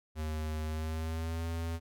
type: tone with pitch glide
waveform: square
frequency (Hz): 77.78 to 82.88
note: D#2 to E2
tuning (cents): 0 to +10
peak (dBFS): -34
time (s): 0.15-1.8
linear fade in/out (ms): 50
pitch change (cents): +110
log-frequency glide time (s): 0.65-1.46
effects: none